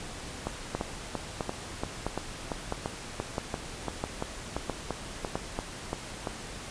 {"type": "two click trains", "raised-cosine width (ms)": 1, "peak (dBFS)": [-16, -15], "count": [18, 8], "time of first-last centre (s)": [[0.47, 6.272], [0.75, 5.355]], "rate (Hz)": [2.93, 1.52], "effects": ["pink hiss -41 dBFS RMS until 6.7 s", "resampled to 22050 Hz"]}